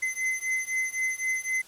square beating tone pair, 2048 / 2051.9 Hz, C7 / C7, -38 / -34 cents, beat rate 3.9 Hz, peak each -31 / -30 dBFS, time 0.02-1.62 s, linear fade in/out 10 ms, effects white hiss -52 dBFS RMS until 1.67 s + low-pass 11000 Hz 12 dB/octave

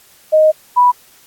sine tone pair in turn, 622.3 / 983.9 Hz, D#5 / B5, 0 / -7 cents, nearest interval minor sixth, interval 793 cents, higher second, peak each -6 dBFS, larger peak neither, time 0.32-0.52 / 0.76-0.92 s, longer first, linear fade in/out 20 ms, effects white hiss -47 dBFS RMS until 1.26 s + AAC 64 kbps

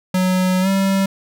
square tone with pitch glide, 184.7 to 193.99 Hz, F#3 to G3, -3 to -18 cents, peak -15 dBFS, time 0.14-1.06 s, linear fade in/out 5 ms, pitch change +85 cents, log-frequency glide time 0.61-0.68 s, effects none

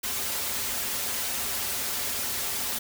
white noise with comb filter, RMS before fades -30 dBFS, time 0.03-2.79 s, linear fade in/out 10 ms, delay 6.3 ms, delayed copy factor -0.7, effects none

